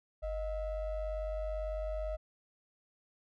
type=ring-modulated tone; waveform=triangle; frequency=337 Hz; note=E4; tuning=38 cents sharp; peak=-29 dBFS; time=0.22-2.17 s; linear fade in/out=20 ms; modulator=288 Hz; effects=none